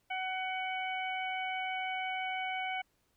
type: harmonic tone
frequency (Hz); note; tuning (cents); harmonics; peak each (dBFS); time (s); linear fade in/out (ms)
749; F#5; +21; 1 / 2 / 3 / 4; -36 / -43 / -38 / -44; 0.1-2.82; 10
effects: pink hiss -75 dBFS RMS until 3.16 s